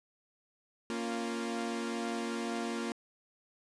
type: chord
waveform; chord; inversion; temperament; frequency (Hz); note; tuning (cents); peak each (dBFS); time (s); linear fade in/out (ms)
sawtooth; Bb minor; none; equal with one note detuned; 232.1 / 277.2 / 349.2; Bb3 / Db4 / F4; -7 / 0 / 0; -32 / -38 / -35; 0.9-2.92; 0
effects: resampled to 22050 Hz